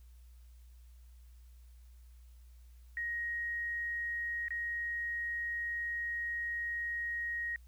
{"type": "tone with dropouts", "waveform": "sine", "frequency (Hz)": 1881, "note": "A#6", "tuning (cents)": 15, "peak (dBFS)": -34, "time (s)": [2.97, 7.56], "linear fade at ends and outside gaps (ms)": 1, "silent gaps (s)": [4.483, 4.506], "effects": ["added 60 Hz sine -53 dBFS peak until 7.67 s", "white hiss -72 dBFS RMS until 7.67 s"]}